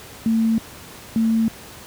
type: tone pair in turn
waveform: sine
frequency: 225 / 225 Hz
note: A3 / A3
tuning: +39 / +39 cents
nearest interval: unison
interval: 0 cents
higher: neither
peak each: -15 dBFS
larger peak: neither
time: 0.26-0.58 / 1.16-1.48 s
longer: neither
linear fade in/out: 0 ms
effects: pink hiss -40 dBFS RMS until 1.86 s + high-pass 60 Hz 12 dB/octave